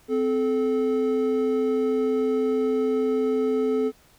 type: tone pair together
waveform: triangle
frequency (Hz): 258.7 / 433.3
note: C4 / A4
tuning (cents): -19 / -27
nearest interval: major sixth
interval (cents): 892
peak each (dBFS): -23 / -20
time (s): 0.08-3.92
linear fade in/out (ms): 50
effects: pink hiss -57 dBFS RMS until 4.18 s